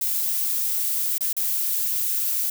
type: noise with dropouts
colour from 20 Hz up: violet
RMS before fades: -24 dBFS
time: 0.01-2.5 s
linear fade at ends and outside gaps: 5 ms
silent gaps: 1.182-1.207 / 1.329-1.366 s
effects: none